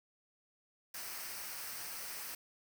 white noise with comb filter, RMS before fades -44 dBFS, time 0.94-2.35 s, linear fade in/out 5 ms, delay 0.28 ms, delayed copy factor -0.5, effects none

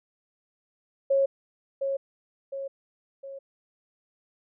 sine tone with echo, 547 Hz, C#5, 23 cents flat, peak -19 dBFS, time 1.1-1.26 s, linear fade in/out 10 ms, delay 710 ms, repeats 3, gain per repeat -6 dB, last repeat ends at 3.39 s, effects none

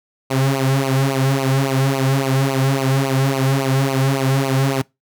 sawtooth tone with flanger, 134.7 Hz, C#3, 49 cents flat, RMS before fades -17 dBFS, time 0.3-4.82 s, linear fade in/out 10 ms, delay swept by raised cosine 0.56 to 3.36 ms, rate 3.6 Hz, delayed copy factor -1, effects noise-tail reverb RT60 0.2 s tail -23 dB re dry

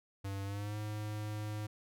square tone with pitch glide, 98.4 to 106.07 Hz, G2 to G#2, +7 to +37 cents, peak -38 dBFS, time 0.24-1.67 s, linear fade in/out 10 ms, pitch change +130 cents, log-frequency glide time 0.44-0.77 s, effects none

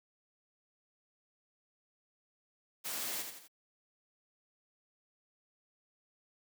white noise with echo, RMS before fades -39 dBFS, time 2.84-3.23 s, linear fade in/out 20 ms, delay 84 ms, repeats 3, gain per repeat -6 dB, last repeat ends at 3.482 s, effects high-pass 200 Hz 12 dB/octave

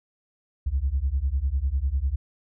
sine beating tone pair, 63 / 73 Hz, B1 / D2, +35 / -10 cents, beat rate 10 Hz, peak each -24 dBFS, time 0.66-2.16 s, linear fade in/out 10 ms, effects tanh soft clip ceiling -16 dBFS

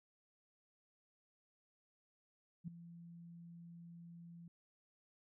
sine tone with ADSR envelope, 170 Hz, F3, 46 cents flat, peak -39 dBFS, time 2.64-4.48 s, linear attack 37 ms, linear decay 6 ms, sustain -13 dB, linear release 3 ms, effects none

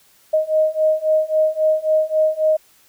sine beating tone pair, 622.3 / 626 Hz, D#5 / D#5, 0 / +10 cents, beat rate 3.7 Hz, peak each -18 / -17 dBFS, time 0.33-2.57 s, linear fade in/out 10 ms, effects white hiss -54 dBFS RMS until 2.88 s

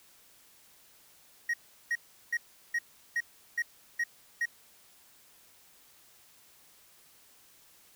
triangle tone bursts, 1884 Hz, A#6, 18 cents sharp, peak -25 dBFS, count 8, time 1.49-4.456 s, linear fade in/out 5 ms, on 47 ms, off 370 ms, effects white hiss -60 dBFS RMS until 7.95 s

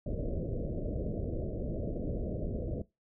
pink low-pass noise, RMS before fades -35 dBFS, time 0.06-2.82 s, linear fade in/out 5 ms, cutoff 640 Hz, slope 96 dB/octave, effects noise-tail reverb RT60 0.2 s tail -19 dB re dry

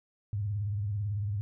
sine tone with vibrato, 102.5 Hz, G#2, 22 cents flat, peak -29 dBFS, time 0.33-1.41 s, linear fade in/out 0 ms, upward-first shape triangle, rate 18 Hz, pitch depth 130 cents each way, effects none

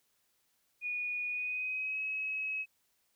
sine tone with pitch glide, 2458 to 2561 Hz, D#7 to D#7, -22 to +49 cents, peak -33 dBFS, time 0.81-2.66 s, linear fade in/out 50 ms, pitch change +71 cents, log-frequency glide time 1.29-2 s, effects white hiss -75 dBFS RMS until 3.15 s

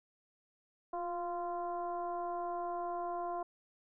sine tone with frequency modulation, 696 Hz, F5, 6 cents flat, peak -35 dBFS, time 0.93-3.43 s, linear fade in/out 5 ms, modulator 343 Hz, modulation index 1, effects none

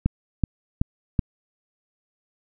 click train, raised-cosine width 5 ms, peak -7 dBFS, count 4, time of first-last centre 0.06-1.192 s, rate 2.65 Hz, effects none

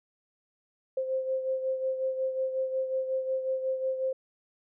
sine beating tone pair, 523.3 / 528.8 Hz, C5 / C5, 0 / +18 cents, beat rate 5.5 Hz, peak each -28 / -36 dBFS, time 0.97-4.13 s, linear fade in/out 5 ms, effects none

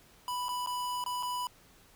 square tone with dropouts, 989 Hz, B5, 2 cents sharp, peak -33 dBFS, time 0.28-1.47 s, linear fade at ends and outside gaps 1 ms, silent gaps 0.484-0.49 / 0.662-0.672 / 1.04-1.062 / 1.227-1.231 s, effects pink hiss -60 dBFS RMS until 1.95 s

